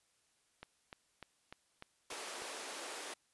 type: click train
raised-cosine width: 0.3 ms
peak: -31 dBFS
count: 7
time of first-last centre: 0.63-2.421 s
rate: 3.35 Hz
type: high-pass noise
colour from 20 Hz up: pink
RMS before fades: -45 dBFS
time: 2.1-3.14 s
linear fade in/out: 5 ms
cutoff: 360 Hz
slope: 24 dB/octave
effects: white hiss -75 dBFS RMS until 3.33 s + resampled to 24000 Hz